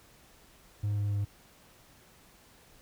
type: tone with pitch steps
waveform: triangle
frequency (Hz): 103.4 / 102.45 / 101.51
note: G#2 / G#2 / G#2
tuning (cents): -7 / -23 / -39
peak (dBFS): -25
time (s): 0.83-1.25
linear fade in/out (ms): 10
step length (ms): 140
effects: tanh soft clip ceiling -21 dBFS + pink hiss -59 dBFS RMS until 2.81 s